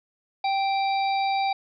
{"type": "harmonic tone with a mistuned harmonic", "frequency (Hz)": 783, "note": "G5", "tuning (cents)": -2, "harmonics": [1, 3, 5, 6], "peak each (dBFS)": [-22, -32, -36, -38], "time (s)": [0.44, 1.53], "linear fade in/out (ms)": 5, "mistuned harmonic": 5, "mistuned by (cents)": -41, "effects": []}